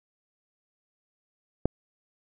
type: click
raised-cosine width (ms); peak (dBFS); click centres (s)
2; -9; 1.656
effects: none